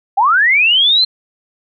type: linear sweep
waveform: sine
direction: up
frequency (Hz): 740 to 4186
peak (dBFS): -8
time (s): 0.17-1.05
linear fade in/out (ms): 10
effects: none